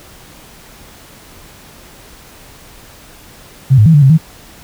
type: tone with pitch steps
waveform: sine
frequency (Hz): 133.3 / 106.2 / 162.4 / 146.2 / 134.2 / 159.9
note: C3 / G#2 / E3 / D3 / C3 / D#3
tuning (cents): +33 / +39 / -26 / -7 / +44 / +48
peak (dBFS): -3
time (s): 3.7-4.18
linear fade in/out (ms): 20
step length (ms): 80
effects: pink hiss -39 dBFS RMS until 4.63 s